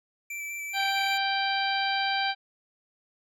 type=tone with vibrato; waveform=square; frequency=2329 Hz; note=D7; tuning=15 cents flat; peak=-34 dBFS; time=0.3-1.18 s; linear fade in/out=5 ms; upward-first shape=square; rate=5.1 Hz; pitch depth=11 cents each way
type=harmonic tone; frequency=784 Hz; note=G5; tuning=in tune; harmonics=1 / 2 / 3 / 4 / 5 / 6; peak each=-28 / -31 / -33 / -34 / -35 / -36 dBFS; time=0.73-2.35 s; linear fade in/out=50 ms
effects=none